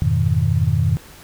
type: chord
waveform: sine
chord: F half-diminished seventh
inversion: none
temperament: equal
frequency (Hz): 87.31 / 103.83 / 123.47 / 155.56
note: F2 / Ab2 / Cb3 / Eb3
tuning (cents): 0 / 0 / 0 / 0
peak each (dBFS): -20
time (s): 0.02-0.97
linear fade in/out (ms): 0
effects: pink hiss -43 dBFS RMS until 1.23 s